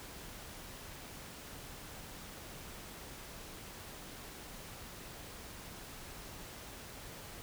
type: silence
effects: pink hiss -49 dBFS RMS until 7.42 s